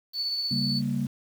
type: tone with tremolo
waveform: sine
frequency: 4465 Hz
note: C#8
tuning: 12 cents sharp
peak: -25 dBFS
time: 0.13-0.82 s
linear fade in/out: 50 ms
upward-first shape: sine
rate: 16 Hz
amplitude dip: 30%
type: chord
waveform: sine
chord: G diminished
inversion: second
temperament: equal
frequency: 138.59 / 196 / 233.1 Hz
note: Db3 / G3 / Bb3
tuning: 0 / 0 / 0 cents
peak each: -29 / -30 / -28 dBFS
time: 0.51-1.07 s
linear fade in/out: 5 ms
effects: tanh soft clip ceiling -16 dBFS + 8-bit